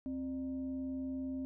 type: tone with frequency modulation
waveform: sine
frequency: 263.5 Hz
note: C4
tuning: 12 cents sharp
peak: -36 dBFS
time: 0.06-1.45 s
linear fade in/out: 0 ms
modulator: 335 Hz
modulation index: 0.35
effects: none